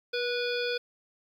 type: harmonic tone with a mistuned harmonic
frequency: 490.4 Hz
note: B4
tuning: 12 cents flat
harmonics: 1 / 3 / 5 / 7 / 9 / 10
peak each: -30 / -35 / -37 / -38 / -40 / -40 dBFS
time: 0.13-0.78 s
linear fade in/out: 10 ms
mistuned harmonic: 1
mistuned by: -21 cents
effects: 10-bit